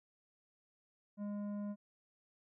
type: tone with tanh clipping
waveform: sine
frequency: 205.2 Hz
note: G#3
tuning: 21 cents flat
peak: -40 dBFS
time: 1.17-1.76 s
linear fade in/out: 50 ms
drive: 10 dB
effects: none